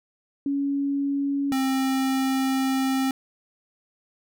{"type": "tone pair in turn", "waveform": ["sine", "square"], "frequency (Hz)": [280.1, 265.4], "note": ["C#4", "C4"], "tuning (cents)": [18, 25], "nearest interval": "minor second", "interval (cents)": 93, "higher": "first", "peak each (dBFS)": -22, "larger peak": "neither", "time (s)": [[0.46, 1.52], [1.52, 3.11]], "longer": "second", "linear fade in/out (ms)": 2, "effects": []}